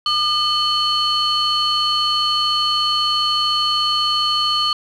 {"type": "tone cluster", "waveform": "sine", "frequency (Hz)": [1210, 3043, 4367], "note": ["D#6", "F#7", "C#8"], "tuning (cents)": [-49, 48, -27], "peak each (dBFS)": -19, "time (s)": [0.06, 4.73], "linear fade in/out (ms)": 2, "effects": ["tanh soft clip ceiling -9 dBFS"]}